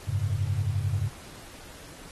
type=chord; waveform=sine; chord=F# suspended second; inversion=none; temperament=equal; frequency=92.5 / 103.83 / 138.59 Hz; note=F#2 / G#2 / C#3; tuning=0 / 0 / 0 cents; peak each=-29 / -27 / -32 dBFS; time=0.07-1.1 s; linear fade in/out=20 ms; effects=pink hiss -47 dBFS RMS until 2.11 s + AAC 32 kbps